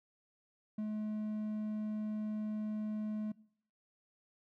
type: tone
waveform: triangle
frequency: 213.6 Hz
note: G#3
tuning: 49 cents sharp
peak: -33 dBFS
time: 0.78-3.32 s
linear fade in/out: 5 ms
effects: noise-tail reverb RT60 0.6 s tail -21 dB re dry